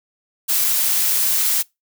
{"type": "noise", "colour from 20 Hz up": "blue", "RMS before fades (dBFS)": -18, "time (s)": [0.48, 1.63], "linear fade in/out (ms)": 20, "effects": ["noise-tail reverb RT60 0.2 s tail -24 dB re dry"]}